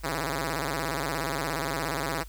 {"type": "tone with vibrato", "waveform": "5% pulse", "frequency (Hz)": 150, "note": "D3", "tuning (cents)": 37, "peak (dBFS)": -17, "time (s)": [0.03, 2.24], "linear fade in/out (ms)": 20, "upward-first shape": "square", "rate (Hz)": 17, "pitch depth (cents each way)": 160, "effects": ["added 50 Hz sine -41 dBFS peak until 2.28 s", "white hiss -55 dBFS RMS until 2.28 s"]}